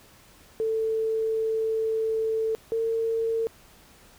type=tone pair in turn; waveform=sine; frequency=443.7 / 452.8 Hz; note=A4 / A4; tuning=+14 / +50 cents; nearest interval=unison; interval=36 cents; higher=second; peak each=-23 dBFS; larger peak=neither; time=0.6-2.55 / 2.72-3.47 s; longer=first; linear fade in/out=0 ms; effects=pink hiss -54 dBFS RMS until 4.18 s